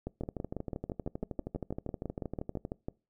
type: two click trains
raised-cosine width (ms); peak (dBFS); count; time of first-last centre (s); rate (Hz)
2; -22 / -23; 18 / 32; 0.07-2.885 / 0.21-2.651; 6.04 / 12.7
effects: noise-tail reverb RT60 0.3 s tail -24 dB re dry